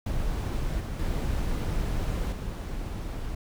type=noise with level steps; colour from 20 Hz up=brown; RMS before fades=-29 / -32 / -28 / -33 dBFS; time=0.06-3.35 s; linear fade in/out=5 ms; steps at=0.8 / 0.99 / 2.32 s; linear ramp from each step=5 ms; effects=none